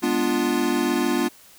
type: chord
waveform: square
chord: G# diminished seventh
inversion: none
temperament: equal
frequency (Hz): 207.7 / 246.9 / 293.7 / 349.2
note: G#3 / B3 / D4 / F4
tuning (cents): 0 / 0 / 0 / 0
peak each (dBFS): -31 / -25 / -26 / -25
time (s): 0.02-1.29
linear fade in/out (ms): 20
effects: white hiss -50 dBFS RMS until 1.58 s